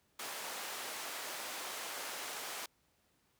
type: band-pass noise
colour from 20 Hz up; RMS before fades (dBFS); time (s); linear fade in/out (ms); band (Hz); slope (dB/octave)
pink; -43; 0.19-2.66; 5; 590 to 16000; 12
effects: pink hiss -74 dBFS RMS until 3.39 s + high-pass 60 Hz 12 dB/octave